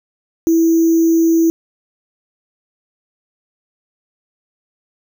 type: tone with sample-and-hold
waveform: sine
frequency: 329.6 Hz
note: E4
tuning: in tune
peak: -9 dBFS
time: 0.47-1.5 s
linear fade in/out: 0 ms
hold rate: 6300 Hz
effects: none